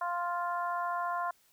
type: harmonic tone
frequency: 349.2 Hz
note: F4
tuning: in tune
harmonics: 2 / 3 / 4 / 5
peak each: -35 / -33 / -39 / -48 dBFS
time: 0.01-1.31 s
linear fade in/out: 5 ms
effects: white hiss -67 dBFS RMS until 1.52 s